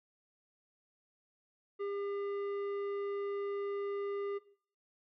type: tone with tanh clipping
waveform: sine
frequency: 402 Hz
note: G4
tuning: 44 cents sharp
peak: -37 dBFS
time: 1.79-4.39 s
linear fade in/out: 20 ms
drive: 11 dB
effects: noise-tail reverb RT60 0.5 s tail -17 dB re dry